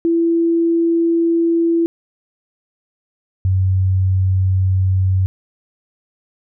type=tone pair in turn; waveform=sine; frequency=334.6 / 94.15 Hz; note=E4 / F#2; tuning=+26 / +31 cents; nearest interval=octave + minor seventh; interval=2195 cents; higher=first; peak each=-12 dBFS; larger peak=neither; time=0.05-1.86 / 3.45-5.26 s; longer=neither; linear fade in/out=0 ms; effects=none